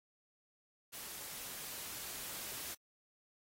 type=noise with level ramp; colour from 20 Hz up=white; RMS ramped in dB=-47 to -44 dBFS; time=0.92-2.75 s; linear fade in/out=20 ms; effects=AAC 48 kbps